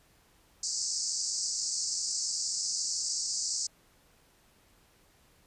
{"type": "band-pass noise", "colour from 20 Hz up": "pink", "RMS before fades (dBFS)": -33, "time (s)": [0.63, 3.67], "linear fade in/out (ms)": 5, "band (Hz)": [4600, 8100], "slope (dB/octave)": 96, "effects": ["pink hiss -64 dBFS RMS until 5.46 s", "resampled to 32000 Hz"]}